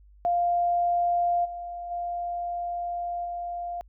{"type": "tone with level steps", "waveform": "sine", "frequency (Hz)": 698.5, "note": "F5", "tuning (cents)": 0, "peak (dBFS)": [-21, -33, -28, -30], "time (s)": [0.25, 3.81], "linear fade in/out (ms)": 0, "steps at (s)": [1.44, 1.9, 3.24], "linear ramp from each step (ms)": 20, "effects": ["added 50 Hz sine -51 dBFS peak until 3.88 s"]}